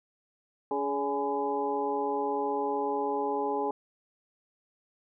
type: tone cluster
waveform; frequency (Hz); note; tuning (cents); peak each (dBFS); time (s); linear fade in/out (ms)
sine; 284 / 420 / 570 / 836 / 1009; C#4 / G#4 / C#5 / G#5 / B5; +42 / +19 / +48 / +11 / +37; -36 / -31 / -38 / -31 / -38; 0.71-3.71; 2
effects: none